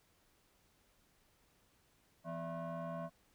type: tone with frequency modulation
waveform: sine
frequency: 248.3 Hz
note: B3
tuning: 9 cents sharp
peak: -38 dBFS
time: 2.24-3.1 s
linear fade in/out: 50 ms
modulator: 417 Hz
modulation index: 1.9
effects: tanh soft clip ceiling -37 dBFS + pink hiss -72 dBFS RMS until 3.34 s